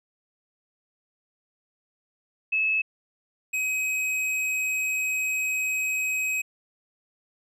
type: tone pair in turn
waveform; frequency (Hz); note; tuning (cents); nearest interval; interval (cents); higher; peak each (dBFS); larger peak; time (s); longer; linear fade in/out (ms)
sine / square; 2594 / 2533; E7 / D#7; -28 / +30; unison; 42; first; -21 / -25; first; 2.52-2.82 / 3.53-6.42; second; 10
effects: low-pass 12000 Hz 12 dB/octave